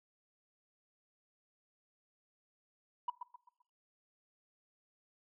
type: tone with echo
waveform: sine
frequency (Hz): 972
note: B5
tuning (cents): -28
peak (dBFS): -30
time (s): 3.08-3.1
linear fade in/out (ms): 5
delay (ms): 130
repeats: 4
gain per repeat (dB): -9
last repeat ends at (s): 3.62
effects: noise-tail reverb RT60 0.5 s tail -22 dB re dry + tanh soft clip ceiling -29 dBFS